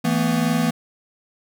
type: chord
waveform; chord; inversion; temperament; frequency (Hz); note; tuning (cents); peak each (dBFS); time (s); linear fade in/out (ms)
square; E suspended fourth; none; equal with one note detuned; 164.81 / 223.7 / 246.9; E3 / A3 / B3; 0 / +29 / 0; -23; 0.04-0.71; 10
effects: none